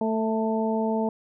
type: harmonic tone with a mistuned harmonic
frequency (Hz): 221.7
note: A3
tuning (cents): +13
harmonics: 1 / 2 / 3 / 4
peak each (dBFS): -25 / -28 / -30 / -31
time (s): 0.01-1.09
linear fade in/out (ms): 2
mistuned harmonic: 3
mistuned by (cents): -18
effects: none